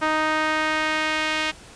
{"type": "tone with band-pass filter sweep", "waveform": "sawtooth", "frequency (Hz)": 311.1, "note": "D#4", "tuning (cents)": 0, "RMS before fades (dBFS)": -23, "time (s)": [0.01, 1.52], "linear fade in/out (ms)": 20, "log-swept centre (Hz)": [1300, 2600], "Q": 1.3, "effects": ["pink hiss -45 dBFS RMS until 1.75 s", "resampled to 22050 Hz"]}